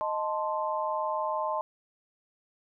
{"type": "chord", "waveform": "sine", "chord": "A diminished", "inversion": "second", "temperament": "equal", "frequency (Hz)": [622.3, 880, 1046.5], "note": ["Eb5", "A5", "C6"], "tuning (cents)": [0, 0, 0], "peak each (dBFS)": -32, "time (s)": [0.01, 1.61], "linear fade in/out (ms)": 0, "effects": []}